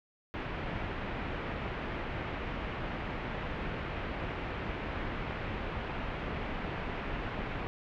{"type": "low-pass noise", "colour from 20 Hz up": "pink", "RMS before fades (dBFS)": -37, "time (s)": [0.34, 7.67], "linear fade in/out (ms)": 0, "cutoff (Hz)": 2700, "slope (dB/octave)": 24, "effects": []}